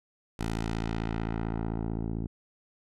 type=tone with low-pass filter sweep; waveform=10% pulse; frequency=55.7 Hz; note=A1; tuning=22 cents sharp; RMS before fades=-32 dBFS; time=0.39-2.27 s; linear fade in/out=5 ms; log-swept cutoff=12000 to 330 Hz; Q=0.71; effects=none